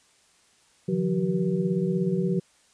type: tone cluster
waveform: sine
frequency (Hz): 145.1 / 164.3 / 181 / 380.3 / 479.2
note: D3 / E3 / F#3 / F#4 / A#4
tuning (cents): -21 / -5 / -38 / +48 / +48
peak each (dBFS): -34 / -30 / -25 / -28 / -34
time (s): 0.88-2.4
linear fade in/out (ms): 10
effects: white hiss -61 dBFS RMS until 2.73 s + resampled to 22050 Hz

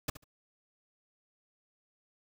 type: noise with echo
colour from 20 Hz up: pink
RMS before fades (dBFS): -32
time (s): 0.08-0.1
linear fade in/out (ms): 5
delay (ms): 71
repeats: 2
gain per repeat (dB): -15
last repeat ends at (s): 0.242
effects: none

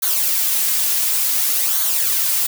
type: noise with flanger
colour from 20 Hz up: blue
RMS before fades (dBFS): -18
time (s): 0.02-2.47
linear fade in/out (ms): 10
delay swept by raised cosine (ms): 0.38 to 3.88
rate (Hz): 0.56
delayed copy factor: -0.55
effects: none

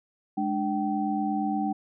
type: tone cluster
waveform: sine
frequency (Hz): 208.6 / 297.2 / 771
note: G#3 / D4 / G5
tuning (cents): +8 / +21 / -29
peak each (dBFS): -29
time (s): 0.37-1.73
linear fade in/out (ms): 10
effects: none

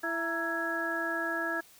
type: harmonic tone with a mistuned harmonic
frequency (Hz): 332.6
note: E4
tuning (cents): +16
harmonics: 1 / 2 / 3 / 4 / 5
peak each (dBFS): -37 / -37 / -42 / -38 / -32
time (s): 0.03-1.61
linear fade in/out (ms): 10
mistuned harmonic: 3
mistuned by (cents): -110
effects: white hiss -57 dBFS RMS until 1.79 s

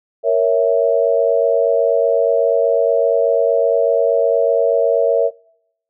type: chord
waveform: sine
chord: A# diminished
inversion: none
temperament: equal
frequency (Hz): 466.2 / 554.4 / 659.3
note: A#4 / C#5 / E5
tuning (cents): 0 / 0 / 0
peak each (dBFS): -16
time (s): 0.23-5.31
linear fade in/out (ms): 50
effects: noise-tail reverb RT60 0.8 s tail -26 dB re dry

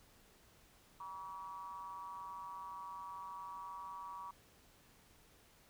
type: ring-modulated tone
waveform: triangle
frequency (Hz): 90.2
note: F#2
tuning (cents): -44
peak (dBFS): -40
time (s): 1-4.31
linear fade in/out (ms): 5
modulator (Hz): 1050
effects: pink hiss -66 dBFS RMS until 5.69 s

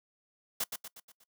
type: noise with echo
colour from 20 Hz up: white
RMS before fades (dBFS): -32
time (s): 0.6-0.64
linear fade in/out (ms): 5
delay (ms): 120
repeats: 5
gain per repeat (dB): -6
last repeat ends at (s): 1.24
effects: noise-tail reverb RT60 0.1 s tail -22 dB re dry + high-pass 150 Hz 12 dB/octave

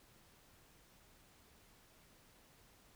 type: silence
effects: pink hiss -66 dBFS RMS until 2.95 s

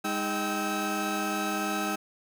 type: tone cluster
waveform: 30% pulse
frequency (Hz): 205 / 313.7 / 777 / 1296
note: G#3 / D#4 / G5 / E6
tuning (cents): -22 / +14 / -16 / -30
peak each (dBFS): -31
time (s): 0.04-1.96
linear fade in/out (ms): 10
effects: none

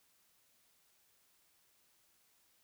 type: silence
effects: white hiss -72 dBFS RMS until 2.63 s

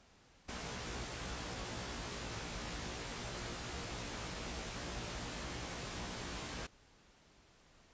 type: noise with comb filter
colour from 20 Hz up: pink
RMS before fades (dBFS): -43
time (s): 0.48-6.67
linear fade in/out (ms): 10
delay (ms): 17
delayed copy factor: +0.95
effects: pink hiss -65 dBFS RMS until 7.93 s + resampled to 16000 Hz

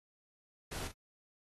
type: noise with echo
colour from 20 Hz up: pink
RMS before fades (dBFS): -42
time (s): 0.71-0.88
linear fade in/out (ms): 10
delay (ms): 40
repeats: 1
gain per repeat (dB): -9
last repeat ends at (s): 0.92
effects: AAC 32 kbps

